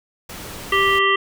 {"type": "noise", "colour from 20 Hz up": "pink", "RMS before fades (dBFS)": -34, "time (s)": [0.29, 0.99], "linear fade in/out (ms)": 5}
{"type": "harmonic tone", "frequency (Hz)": 392, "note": "G4", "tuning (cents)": 0, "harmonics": [1, 3, 5, 7, 8], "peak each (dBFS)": [-21, -18, -19, -24, -24], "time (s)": [0.72, 1.16], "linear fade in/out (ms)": 5}
{"effects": []}